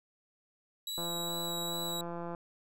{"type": "tone with vibrato", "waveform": "sawtooth", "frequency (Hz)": 3897, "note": "B7", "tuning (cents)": -24, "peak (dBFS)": -33, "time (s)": [0.87, 2.01], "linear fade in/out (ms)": 2, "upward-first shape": "sine", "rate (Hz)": 2.4, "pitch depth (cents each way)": 14}
{"type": "click train", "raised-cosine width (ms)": 1, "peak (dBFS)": -27, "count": 235, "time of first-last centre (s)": [0.98, 2.348], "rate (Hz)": 171}
{"effects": []}